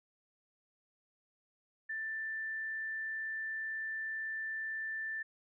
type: tone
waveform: sine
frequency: 1771 Hz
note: A6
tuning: 11 cents sharp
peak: -36 dBFS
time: 1.89-5.23 s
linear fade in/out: 10 ms
effects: none